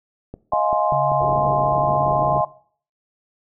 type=click train; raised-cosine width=2 ms; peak=-19 dBFS; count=7; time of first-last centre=0.34-1.507 s; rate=5.14 Hz
type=chord; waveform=sine; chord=F minor seventh; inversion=third; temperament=just; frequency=628.6 / 698.5 / 838.1 / 1047.7 Hz; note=Eb5 / F5 / Ab5 / C6; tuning=+18 / 0 / +16 / +2 cents; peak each=-22 dBFS; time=0.52-2.45 s; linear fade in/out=5 ms
type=tone with vibrato; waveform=sine; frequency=140 Hz; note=C#3; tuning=18 cents sharp; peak=-25 dBFS; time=0.92-2.41 s; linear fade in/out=2 ms; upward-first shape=square; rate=2.3 Hz; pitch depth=10 cents each way
type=low-pass noise; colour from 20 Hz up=white; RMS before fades=-31 dBFS; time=1.2-2.39 s; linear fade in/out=10 ms; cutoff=530 Hz; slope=48 dB/octave
effects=noise-tail reverb RT60 0.5 s tail -19 dB re dry